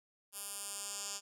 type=tone with band-pass filter sweep; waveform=10% pulse; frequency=201.5 Hz; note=G3; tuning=48 cents sharp; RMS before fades=-43 dBFS; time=0.32-1.21 s; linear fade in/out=50 ms; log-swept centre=11000 to 6700 Hz; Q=2.1; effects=none